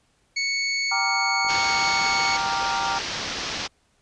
25% pulse tone, 2217 Hz, C#7, in tune, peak -19 dBFS, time 0.36-2.37 s, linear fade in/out 10 ms
sine chord, G minor seventh, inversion none, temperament equal, 784 / 932.3 / 1174.7 / 1396.9 Hz, G5 / Bb5 / D6 / F6, 0 / 0 / 0 / 0 cents, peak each -28 / -27 / -31 / -30 dBFS, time 0.91-2.99 s, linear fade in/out 10 ms
clicks, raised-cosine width 1 ms, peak -26 dBFS, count 2, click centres 1.448 / 1.466 s
white low-pass noise, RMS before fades -30 dBFS, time 1.48-3.68 s, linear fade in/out 20 ms, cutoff 5900 Hz, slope 48 dB/octave
effects pink hiss -65 dBFS RMS until 4.01 s + resampled to 22050 Hz

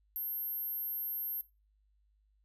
sine tone, 12760 Hz, G9, 30 cents sharp, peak -34 dBFS, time 0.16-1.41 s, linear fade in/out 0 ms, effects noise-tail reverb RT60 0.3 s tail -24 dB re dry + added 51 Hz sine -68 dBFS peak until 2.44 s

